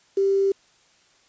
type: tone with quantisation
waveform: sine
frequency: 392 Hz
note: G4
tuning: in tune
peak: -17 dBFS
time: 0.17-0.52 s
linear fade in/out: 5 ms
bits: 7
effects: white hiss -59 dBFS RMS until 1.28 s + resampled to 16000 Hz